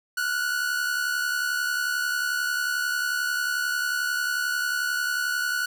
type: tone pair together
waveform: 45% pulse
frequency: 1408.8 / 1480 Hz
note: F6 / F#6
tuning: +15 / 0 cents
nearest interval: minor second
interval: 85 cents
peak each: -31 / -25 dBFS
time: 0.17-5.66 s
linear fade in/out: 5 ms
effects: none